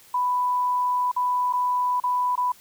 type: tone with dropouts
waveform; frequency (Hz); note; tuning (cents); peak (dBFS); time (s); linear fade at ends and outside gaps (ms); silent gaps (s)
sine; 992; B5; +7; -20; 0.14-2.52; 5; 1.116-1.163 / 1.527-1.534 / 2.001-2.037 / 2.356-2.376
effects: white hiss -52 dBFS RMS until 2.6 s